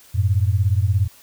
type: beating tone pair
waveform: sine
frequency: 91.7 / 108.7 Hz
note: F#2 / A2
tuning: -15 / -21 cents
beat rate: 17 Hz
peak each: -17 / -19 dBFS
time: 0.14-1.08 s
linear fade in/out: 20 ms
effects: white hiss -49 dBFS RMS until 1.22 s